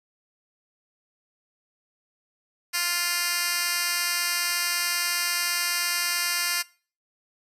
10% pulse tone with high-pass filter, 349.2 Hz, F4, in tune, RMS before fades -26 dBFS, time 2.73-6.63 s, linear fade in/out 20 ms, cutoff 2700 Hz, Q 0.66, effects noise-tail reverb RT60 0.4 s tail -22 dB re dry + resampled to 32000 Hz

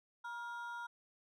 triangle ring-modulated tone, 1180 Hz, D6, 8 cents sharp, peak -37 dBFS, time 0.24-0.87 s, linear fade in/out 10 ms, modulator 226 Hz, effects none

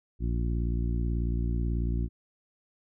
harmonic tone, 58.27 Hz, A#1, in tune, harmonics 1 / 2 / 3 / 4 / 5 / 6, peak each -27 / -33 / -37 / -39 / -41 / -43 dBFS, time 0.19-2.09 s, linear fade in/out 50 ms, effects none

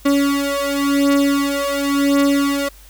35% pulse beating tone pair, 280.7 / 281.63 Hz, C#4 / C#4, +22 / +28 cents, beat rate 0.93 Hz, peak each -16 dBFS, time 0.05-2.69 s, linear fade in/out 10 ms, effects added 50 Hz sine -42 dBFS peak until 2.89 s + white hiss -47 dBFS RMS until 2.89 s

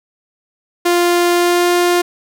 sawtooth tone with pitch glide, 349.2 to 352 Hz, F4 to F4, 0 to +14 cents, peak -7 dBFS, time 0.85-2.02 s, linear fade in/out 10 ms, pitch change +14 cents, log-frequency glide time 1.33-1.69 s, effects none

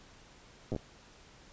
slowing click train, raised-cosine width 2 ms, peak -22 dBFS, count 5, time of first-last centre 0.72-0.763 s, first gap 8 ms, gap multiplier 1.2, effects pink hiss -57 dBFS RMS until 1.52 s + resampled to 16000 Hz

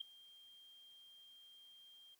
sine tone with ADSR envelope, 3194 Hz, G7, 32 cents sharp, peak -37 dBFS, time 0-2.15 s, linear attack 12 ms, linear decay 3 ms, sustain -22 dB, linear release 8 ms, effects white hiss -75 dBFS RMS until 2.19 s

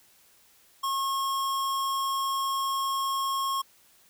square tone, 1085 Hz, C#6, 37 cents flat, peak -27 dBFS, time 0.83-3.62 s, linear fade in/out 10 ms, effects white hiss -60 dBFS RMS until 4.09 s

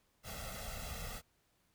pink noise with comb filter, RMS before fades -44 dBFS, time 0.23-1.22 s, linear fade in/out 50 ms, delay 1.5 ms, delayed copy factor +1, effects pink hiss -75 dBFS RMS until 1.74 s

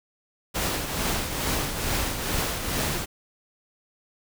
pink noise with tremolo, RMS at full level -25 dBFS, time 0.54-3.06 s, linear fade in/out 20 ms, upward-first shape triangle, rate 2.3 Hz, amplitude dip 55%, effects none

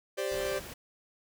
45% pulse chord, G suspended fourth, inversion none, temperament equal, 392 / 523.3 / 587.3 Hz, G4 / C5 / D5, 0 / 0 / 0 cents, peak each -35 dBFS, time 0.17-0.6 s, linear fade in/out 20 ms
pink noise, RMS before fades -44 dBFS, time 0.31-0.74 s, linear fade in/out 10 ms
effects none

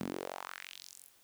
sawtooth tone with high-pass filter sweep, 45.71 Hz, F#1, 20 cents flat, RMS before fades -44 dBFS, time 0-1.09 s, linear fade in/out 10 ms, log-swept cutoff 190 to 12000 Hz, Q 2.8, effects white hiss -65 dBFS RMS until 1.23 s

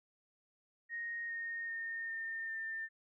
sine tone with pitch steps, 1864.7 / 1847.5 / 1830.5 / 1813.7 / 1797 Hz, A#6 / A#6 / A#6 / A#6 / A6, 0 / -16 / -32 / -48 / +36 cents, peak -38 dBFS, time 0.89-2.89 s, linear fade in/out 50 ms, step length 400 ms, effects none

